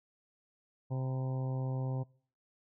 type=harmonic tone with a mistuned harmonic; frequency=130.81 Hz; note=C3; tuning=in tune; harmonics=1 / 2 / 3 / 4 / 5 / 6 / 7 / 8; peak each=-32 / -44 / -48 / -46 / -52 / -51 / -52 / -58 dBFS; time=0.9-2.04 s; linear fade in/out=20 ms; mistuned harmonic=8; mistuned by=-73 cents; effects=noise-tail reverb RT60 0.5 s tail -24 dB re dry